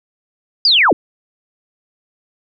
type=linear sweep; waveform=sine; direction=down; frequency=5010 to 196 Hz; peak=-8 dBFS; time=0.65-0.93 s; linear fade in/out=2 ms; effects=none